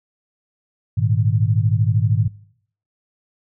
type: chord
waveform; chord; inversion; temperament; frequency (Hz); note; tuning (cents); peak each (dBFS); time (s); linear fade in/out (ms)
sine; Ab suspended second; none; just; 103.83 / 116.8 / 155.74; Ab2 / Bb2 / Eb3; 0 / +4 / +2; -18 / -19 / -23; 0.97-2.28; 10
effects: noise-tail reverb RT60 0.6 s tail -19 dB re dry